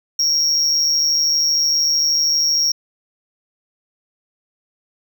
triangle tone with amplitude modulation, 5588 Hz, F8, in tune, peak -10 dBFS, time 0.19-2.72 s, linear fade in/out 5 ms, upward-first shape sine, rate 153 Hz, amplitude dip 65%, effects none

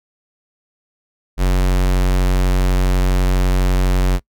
square tone, 46.04 Hz, F#1, 8 cents flat, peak -13 dBFS, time 1.37-4.2 s, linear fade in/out 50 ms, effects noise-tail reverb RT60 0.1 s tail -24 dB re dry

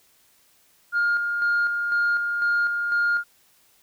sine tone with tremolo, 1414 Hz, F6, 21 cents sharp, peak -17 dBFS, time 0.92-3.24 s, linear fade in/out 50 ms, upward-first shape square, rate 2 Hz, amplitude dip 45%, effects tanh soft clip ceiling -16 dBFS + white hiss -60 dBFS RMS until 3.82 s

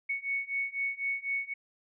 sine beating tone pair, 2217 / 2221 Hz, C#7 / C#7, 0 / +3 cents, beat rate 4 Hz, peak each -34 / -33 dBFS, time 0.09-1.54 s, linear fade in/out 10 ms, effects none

